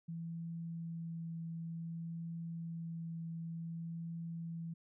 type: tone with vibrato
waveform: sine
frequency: 166 Hz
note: E3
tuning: 12 cents sharp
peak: -40 dBFS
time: 0.08-4.74 s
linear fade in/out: 10 ms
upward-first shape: triangle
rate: 0.55 Hz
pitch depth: 10 cents each way
effects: none